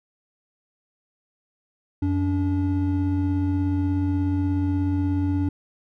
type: tone pair together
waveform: triangle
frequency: 90.23 / 287.3 Hz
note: F#2 / D4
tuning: -43 / -38 cents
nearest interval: octave + minor sixth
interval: 2005 cents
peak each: -21 / -21 dBFS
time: 2.02-5.49 s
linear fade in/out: 5 ms
effects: none